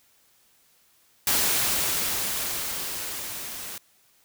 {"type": "noise with level ramp", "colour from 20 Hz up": "white", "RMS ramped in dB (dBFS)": [-22, -37], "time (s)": [1.27, 3.78], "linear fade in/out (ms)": 2, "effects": ["white hiss -62 dBFS RMS until 4.24 s"]}